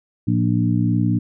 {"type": "harmonic tone with a mistuned harmonic", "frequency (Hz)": 59.1, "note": "A#1", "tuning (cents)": 24, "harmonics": [2, 3, 4, 5], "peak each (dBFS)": [-19, -21, -22, -23], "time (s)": [0.27, 1.19], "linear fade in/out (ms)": 10, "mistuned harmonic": 2, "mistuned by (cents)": -60, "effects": []}